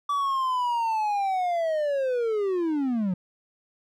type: linear sweep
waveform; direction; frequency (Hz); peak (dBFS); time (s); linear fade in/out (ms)
triangle; down; 1157 to 174.61; -21; 0.09-3.14; 5
effects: none